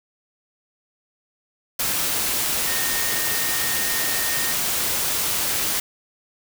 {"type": "tone in noise", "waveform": "sine", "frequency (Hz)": 1843, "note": "A#6", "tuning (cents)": -20, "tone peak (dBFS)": -30, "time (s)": [2.67, 4.53], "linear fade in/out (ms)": 5, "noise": "white", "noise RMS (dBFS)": -23, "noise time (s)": [1.79, 5.8], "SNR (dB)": -10, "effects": []}